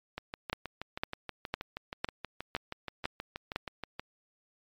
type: two click trains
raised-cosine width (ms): 0.3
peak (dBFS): -21 / -14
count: 25 / 7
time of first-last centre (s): 0.18-3.996 / 0.53-3.56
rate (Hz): 6.29 / 1.98
effects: MP3 96 kbps